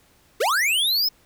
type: linear sweep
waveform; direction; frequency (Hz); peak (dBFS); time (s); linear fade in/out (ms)
square; up; 366.5 to 5300; -19; 0.4-1.09; 10
effects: pink hiss -58 dBFS RMS until 1.25 s